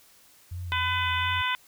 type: tone with vibrato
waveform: sine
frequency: 87.3 Hz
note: F2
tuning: in tune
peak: -32 dBFS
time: 0.51-1.42 s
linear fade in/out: 10 ms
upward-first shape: sine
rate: 2.8 Hz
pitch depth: 47 cents each way
type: harmonic tone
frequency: 503 Hz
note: B4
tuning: 32 cents sharp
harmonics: 2 / 3 / 4 / 5 / 6 / 7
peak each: -29 / -31 / -32 / -33 / -34 / -34 dBFS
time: 0.72-1.55 s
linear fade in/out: 0 ms
effects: white hiss -57 dBFS RMS until 1.67 s